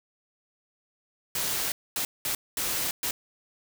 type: noise bursts at uneven times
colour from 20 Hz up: white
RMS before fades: -29 dBFS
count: 5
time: 1.35-1.72 / 1.96-2.05 / 2.25-2.35 / 2.57-2.91 / 3.03-3.11 s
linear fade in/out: 2 ms
effects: none